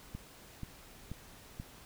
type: click train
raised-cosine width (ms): 5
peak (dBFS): -28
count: 4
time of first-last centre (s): 0.15-1.599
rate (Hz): 2.07
effects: pink hiss -55 dBFS RMS until 1.85 s